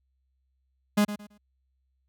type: tone with echo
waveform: 45% pulse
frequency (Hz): 207.3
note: G#3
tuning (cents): -3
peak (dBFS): -19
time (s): 0.97-1.05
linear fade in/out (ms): 10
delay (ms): 110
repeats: 3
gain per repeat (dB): -12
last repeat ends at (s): 1.38
effects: added 65 Hz sine -70 dBFS peak until 2.08 s